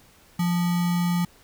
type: tone with sample-and-hold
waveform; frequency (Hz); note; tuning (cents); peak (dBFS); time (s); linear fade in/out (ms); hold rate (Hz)
sine; 174.61; F3; 0; -20; 0.39-1.25; 5; 1050
effects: pink hiss -55 dBFS RMS until 1.43 s